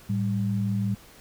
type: tone pair together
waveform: sine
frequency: 110.23 / 196.4 Hz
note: A2 / G3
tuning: +4 / +4 cents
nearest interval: minor seventh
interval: 1000 cents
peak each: -26 dBFS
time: 0.09-0.95 s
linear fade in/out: 10 ms
effects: pink hiss -51 dBFS RMS until 1.2 s